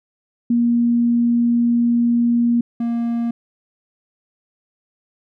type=tone pair in turn; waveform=sine / triangle; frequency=236.9 / 234.3 Hz; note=A#3 / A#3; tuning=+28 / +9 cents; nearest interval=unison; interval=19 cents; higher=first; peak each=-13 / -16 dBFS; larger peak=first; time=0.5-2.61 / 2.8-3.31 s; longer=first; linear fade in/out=5 ms; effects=none